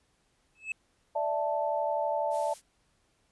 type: tone with exponential growth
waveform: triangle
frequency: 2600 Hz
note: E7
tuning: 24 cents flat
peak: -26 dBFS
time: 0.55-0.72 s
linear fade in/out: 2 ms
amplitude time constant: 35 ms
type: chord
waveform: sine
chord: D suspended second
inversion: none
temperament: equal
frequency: 587.3 / 659.3 / 880 Hz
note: D5 / E5 / A5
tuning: 0 / 0 / 0 cents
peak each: -31 / -32 / -31 dBFS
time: 1.15-2.54 s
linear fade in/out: 10 ms
type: noise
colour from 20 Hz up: blue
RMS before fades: -46 dBFS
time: 2.3-2.62 s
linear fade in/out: 50 ms
effects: pink hiss -71 dBFS RMS until 3.31 s + resampled to 24000 Hz